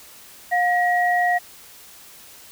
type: tone pair together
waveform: sine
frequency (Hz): 713.2 / 1904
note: F5 / A#6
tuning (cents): +36 / +36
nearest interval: octave + perfect fourth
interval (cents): 1700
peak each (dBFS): -18 / -21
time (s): 0.51-1.39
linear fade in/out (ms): 20
effects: white hiss -45 dBFS RMS until 2.51 s